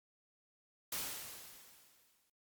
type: noise with exponential decay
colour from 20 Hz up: white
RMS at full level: -38 dBFS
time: 0.92-2.3 s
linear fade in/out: 5 ms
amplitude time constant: 300 ms
effects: Opus 48 kbps